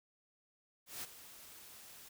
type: noise with ADSR envelope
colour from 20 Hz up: white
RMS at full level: -42 dBFS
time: 0.86-2.09 s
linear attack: 170 ms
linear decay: 25 ms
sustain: -13 dB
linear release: 11 ms
effects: none